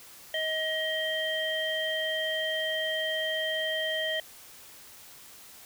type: harmonic tone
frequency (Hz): 631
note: D#5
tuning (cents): +24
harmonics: 1 / 3 / 5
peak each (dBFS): -32 / -32 / -32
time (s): 0.34-4.2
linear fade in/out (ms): 2
effects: white hiss -50 dBFS RMS until 5.65 s